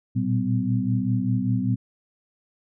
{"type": "tone cluster", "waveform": "sine", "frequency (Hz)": [115.2, 120.3, 192.5, 253.5], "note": ["A#2", "B2", "G3", "B3"], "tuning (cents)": [-20, -45, -31, 45], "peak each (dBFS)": -26, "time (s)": [0.15, 1.76], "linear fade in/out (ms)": 20, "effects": []}